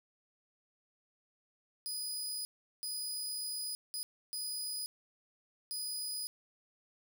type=tone bursts at uneven times; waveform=20% pulse; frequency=4967 Hz; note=D#8; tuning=4 cents flat; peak=-31 dBFS; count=5; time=1.86-2.45 / 2.83-3.75 / 3.94-4.03 / 4.33-4.86 / 5.71-6.27 s; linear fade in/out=0 ms; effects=none